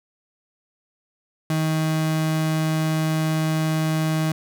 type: tone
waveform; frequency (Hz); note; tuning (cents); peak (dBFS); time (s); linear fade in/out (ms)
35% pulse; 157.8; D#3; +25; -18; 1.5-4.32; 2
effects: none